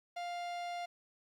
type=tone; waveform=45% pulse; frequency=700 Hz; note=F5; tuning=4 cents sharp; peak=-38 dBFS; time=0.16-0.86 s; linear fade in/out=10 ms; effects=low-pass 5000 Hz 12 dB/octave + 11-bit